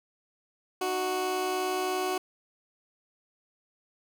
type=tone pair together; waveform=20% pulse; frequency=306.9 / 370 Hz; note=D#4 / F#4; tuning=-24 / 0 cents; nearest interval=minor third; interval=324 cents; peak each=-33 / -23 dBFS; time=0.81-2.18 s; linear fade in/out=5 ms; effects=none